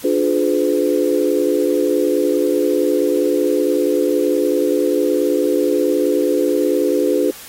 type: chord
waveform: sine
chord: D diminished seventh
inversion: none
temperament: just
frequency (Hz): 293.7 / 352.4 / 422.9 / 507.5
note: D4 / F4 / Ab4 / Cb5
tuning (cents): 0 / +16 / +31 / +47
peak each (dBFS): -19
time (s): 0.04-7.31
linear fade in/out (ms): 5
effects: white hiss -37 dBFS RMS until 7.48 s + AAC 48 kbps